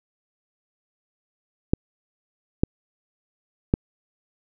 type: clicks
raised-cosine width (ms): 3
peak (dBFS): -4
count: 3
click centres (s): 1.735 / 2.635 / 3.739
effects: none